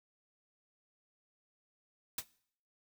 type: noise with exponential decay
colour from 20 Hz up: white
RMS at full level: -31 dBFS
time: 2.18-2.25 s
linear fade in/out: 5 ms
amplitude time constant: 15 ms
effects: noise-tail reverb RT60 0.6 s tail -21 dB re dry